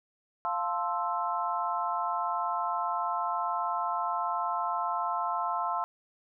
sine chord, F major seventh, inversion none, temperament equal, 698.5 / 880 / 1046.5 / 1318.5 Hz, F5 / A5 / C6 / E6, 0 / 0 / 0 / 0 cents, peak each -34 / -34 / -32 / -34 dBFS, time 0.45-5.84 s, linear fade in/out 0 ms, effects none

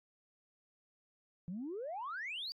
sine exponential sweep, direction up, 165 to 4800 Hz, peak -38 dBFS, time 1.48-2.52 s, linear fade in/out 0 ms, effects tanh soft clip ceiling -35 dBFS + AAC 64 kbps

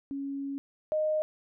sine tone pair in turn, 277.2 / 617.5 Hz, C#4 / D#5, 0 / -13 cents, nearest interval octave + major second, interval 1387 cents, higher second, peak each -32 / -25 dBFS, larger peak second, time 0.11-0.58 / 0.92-1.22 s, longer first, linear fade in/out 0 ms, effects none

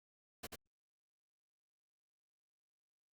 pink noise with echo, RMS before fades -45 dBFS, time 0.43-0.47 s, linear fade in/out 10 ms, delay 89 ms, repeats 1, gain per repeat -3 dB, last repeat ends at 0.559 s, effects Opus 48 kbps

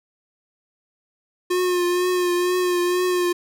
square tone with vibrato, 358.1 Hz, F4, 43 cents sharp, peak -19 dBFS, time 1.5-3.33 s, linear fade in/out 10 ms, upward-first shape triangle, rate 2.1 Hz, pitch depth 35 cents each way, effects none

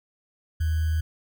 sine tone with sample-and-hold, 79.4 Hz, D#2, 36 cents sharp, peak -21 dBFS, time 0.6-1.01 s, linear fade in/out 10 ms, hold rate 1575 Hz, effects none

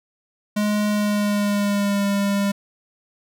square tone with pitch glide, 209.1 to 200.4 Hz, G#3 to G3, +12 to +38 cents, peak -19 dBFS, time 0.56-2.52 s, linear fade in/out 10 ms, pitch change -74 cents, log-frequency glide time 0.88-2.06 s, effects none

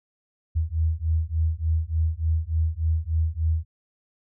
sine beating tone pair, 78.8 / 82.2 Hz, D#2 / E2, +23 / -4 cents, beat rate 3.4 Hz, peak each -24 dBFS, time 0.55-3.65 s, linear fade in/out 20 ms, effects none

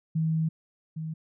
sine tone pair in turn, 160 / 158.89 Hz, D#3 / D#3, +49 / +37 cents, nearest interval unison, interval 12 cents, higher first, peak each -23 / -31 dBFS, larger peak first, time 0.15-0.49 / 0.96-1.14 s, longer first, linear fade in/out 10 ms, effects none

